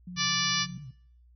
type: tone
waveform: sine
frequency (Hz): 179.3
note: F3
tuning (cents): +46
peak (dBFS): -37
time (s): 0.07-0.78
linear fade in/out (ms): 5
type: tone with vibrato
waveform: sine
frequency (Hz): 137.8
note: C#3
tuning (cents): -10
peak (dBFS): -40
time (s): 0.16-0.91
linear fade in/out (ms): 5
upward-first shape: triangle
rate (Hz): 8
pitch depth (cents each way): 190
type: harmonic tone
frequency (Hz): 585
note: D5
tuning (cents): -7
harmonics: 2 / 3 / 4 / 5 / 6 / 7 / 8 / 9 / 10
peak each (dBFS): -34 / -34 / -34 / -34 / -34 / -34 / -34 / -34 / -34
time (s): 0.16-0.67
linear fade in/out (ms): 50
effects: noise-tail reverb RT60 0.7 s tail -22 dB re dry + added 60 Hz sine -55 dBFS peak until 1.35 s